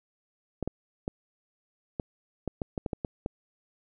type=clicks; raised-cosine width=2 ms; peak=-17 dBFS; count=11; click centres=0.627 / 0.676 / 1.079 / 1.998 / 2.477 / 2.618 / 2.778 / 2.862 / 2.932 / 3.048 / 3.261 s; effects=none